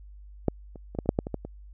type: clicks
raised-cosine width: 2 ms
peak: -9 / -29 / -25 / -14 / -25 / -6 / -10 / -20 / -16 / -23 dBFS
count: 10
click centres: 0.483 / 0.758 / 0.95 / 0.988 / 1.059 / 1.091 / 1.189 / 1.269 / 1.343 / 1.45 s
effects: added 50 Hz sine -44 dBFS peak until 1.73 s